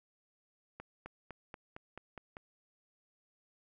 accelerating click train, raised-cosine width 0.5 ms, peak -30 dBFS, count 8, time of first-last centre 0.8-2.369 s, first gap 260 ms, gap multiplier 0.95, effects none

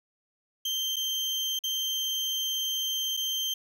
35% pulse tone with dropouts, 3141 Hz, G7, 3 cents sharp, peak -26 dBFS, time 0.65-3.54 s, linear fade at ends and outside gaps 5 ms, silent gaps 0.96-0.965 / 1.591-1.637 / 3.168-3.172 s, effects none

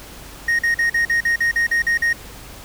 triangle tone bursts, 1864.7 Hz, A#6, in tune, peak -13 dBFS, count 11, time 0.48-2.13 s, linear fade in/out 5 ms, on 110 ms, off 44 ms, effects added 50 Hz sine -42 dBFS peak until 2.64 s + pink hiss -39 dBFS RMS until 2.64 s

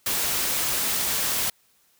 white noise, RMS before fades -25 dBFS, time 0.06-1.5 s, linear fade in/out 5 ms, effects white hiss -63 dBFS RMS until 1.99 s

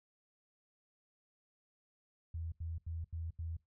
sine tone bursts, 82.41 Hz, E2, in tune, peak -38 dBFS, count 5, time 2.34-3.568 s, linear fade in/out 5 ms, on 180 ms, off 82 ms, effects noise-tail reverb RT60 0.2 s tail -22 dB re dry

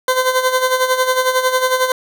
20% pulse tone with tremolo, 513 Hz, C5, 34 cents flat, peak -6 dBFS, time 0.08-1.92 s, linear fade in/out 2 ms, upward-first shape sine, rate 11 Hz, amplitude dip 65%, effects none

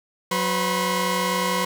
sawtooth tone cluster, 184.2 / 503 / 975 / 1077 Hz, F#3 / B4 / B5 / C6, -7 / +32 / -23 / +50 cents, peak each -23 dBFS, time 0.31-1.65 s, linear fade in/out 5 ms, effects none

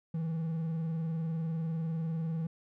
triangle tone with vibrato, 162.4 Hz, E3, 26 cents flat, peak -29 dBFS, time 0.14-2.47 s, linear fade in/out 5 ms, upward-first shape square, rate 20 Hz, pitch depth 46 cents each way, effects none

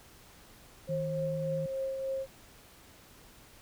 sine tone with tremolo, 535 Hz, C5, 38 cents sharp, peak -30 dBFS, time 0.87-2.27 s, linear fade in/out 50 ms, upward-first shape triangle, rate 3.4 Hz, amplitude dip 40%
sine tone with vibrato, 158.5 Hz, D#3, 32 cents sharp, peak -34 dBFS, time 0.89-1.66 s, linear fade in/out 2 ms, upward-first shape sine, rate 9.2 Hz, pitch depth 9 cents each way
effects pink hiss -56 dBFS RMS until 3.61 s

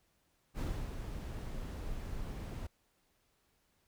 brown noise with ADSR envelope, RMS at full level -35 dBFS, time 0.54-2.67 s, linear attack 55 ms, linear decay 270 ms, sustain -6 dB, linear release 7 ms, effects pink hiss -75 dBFS RMS until 3.87 s

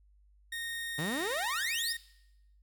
30% pulse tone, 1852 Hz, A#6, 12 cents flat, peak -33 dBFS, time 0.52-1.97 s, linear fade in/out 5 ms
sawtooth exponential sweep, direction up, 139.6 to 5460 Hz, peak -29 dBFS, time 0.98-1.93 s, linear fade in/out 10 ms
effects noise-tail reverb RT60 0.9 s tail -20 dB re dry + added 50 Hz sine -60 dBFS peak until 2.62 s

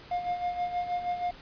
triangle tone with tremolo, 710 Hz, F5, 28 cents sharp, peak -24 dBFS, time 0.11-1.31 s, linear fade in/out 5 ms, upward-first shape sine, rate 6.3 Hz, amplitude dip 65%, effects pink hiss -49 dBFS RMS until 1.41 s + resampled to 11025 Hz

